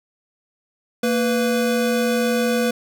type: tone pair together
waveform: square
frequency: 230 / 493.9 Hz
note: A#3 / B4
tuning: -23 / 0 cents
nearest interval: octave + minor second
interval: 1323 cents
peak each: -21 / -21 dBFS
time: 1.03-2.71 s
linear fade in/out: 5 ms
effects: none